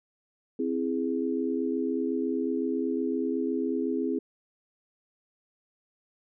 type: chord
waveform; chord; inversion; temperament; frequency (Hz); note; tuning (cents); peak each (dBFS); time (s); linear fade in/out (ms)
sine; C augmented; none; equal; 261.6 / 329.6 / 415.3; C4 / E4 / G#4; 0 / 0 / 0; -29 / -31 / -31; 0.59-4.19; 5
effects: none